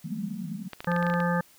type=band-pass noise; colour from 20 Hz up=white; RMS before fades=-34 dBFS; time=0.04-0.69 s; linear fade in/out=10 ms; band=160 to 230 Hz; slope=96 dB/octave
type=clicks; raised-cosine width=0.3 ms; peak=-20 dBFS; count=10; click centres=0.733 / 0.805 / 0.845 / 0.917 / 0.964 / 1.027 / 1.067 / 1.1 / 1.139 / 1.203 s
type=harmonic tone; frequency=173.8 Hz; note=F3; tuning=8 cents flat; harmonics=1 / 3 / 5 / 7 / 9 / 10; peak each=-25 / -30 / -32 / -33 / -35 / -35 dBFS; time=0.87-1.41 s; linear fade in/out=5 ms
effects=white hiss -57 dBFS RMS until 1.58 s